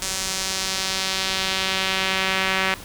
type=tone with band-pass filter sweep; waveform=sawtooth; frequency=190 Hz; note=F#3; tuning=46 cents sharp; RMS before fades=-24 dBFS; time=0.02-2.74 s; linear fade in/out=0 ms; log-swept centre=7000 to 2200 Hz; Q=1.3; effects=pink hiss -39 dBFS RMS until 2.84 s